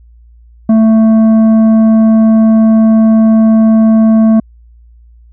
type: tone with tanh clipping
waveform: triangle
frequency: 221.4 Hz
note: A3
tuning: 11 cents sharp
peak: -5 dBFS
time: 0.69-4.4 s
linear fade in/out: 5 ms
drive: 12 dB
effects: added 58 Hz sine -37 dBFS peak until 5.32 s